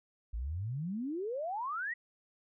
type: exponential sweep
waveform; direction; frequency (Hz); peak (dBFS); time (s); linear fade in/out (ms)
sine; up; 51.8 to 1975.5; -34; 0.33-1.94; 10
effects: none